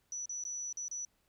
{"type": "tone with dropouts", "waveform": "sine", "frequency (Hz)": 5920, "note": "F#8", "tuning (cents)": 0, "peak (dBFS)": -37, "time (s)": [0.12, 1.05], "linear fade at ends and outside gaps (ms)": 1, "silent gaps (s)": [[0.257, 0.294], [0.438, 0.451], [0.727, 0.771], [0.882, 0.913]], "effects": ["pink hiss -75 dBFS RMS until 1.28 s"]}